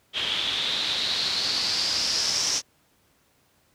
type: noise with low-pass filter sweep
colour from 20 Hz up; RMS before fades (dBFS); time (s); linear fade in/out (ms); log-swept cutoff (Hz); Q
white; -26; 0.13-2.62; 50; 3200 to 5800; 6.1
effects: pink hiss -64 dBFS RMS until 3.74 s + high-pass 60 Hz 12 dB/octave